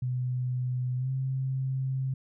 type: tone with pitch glide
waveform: sine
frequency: 125.9 to 132.31 Hz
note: B2 to C3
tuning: +34 to +20 cents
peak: -27 dBFS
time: 0.02-2.14 s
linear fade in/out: 5 ms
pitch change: +86 cents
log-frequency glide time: 0.97-1.1 s
effects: none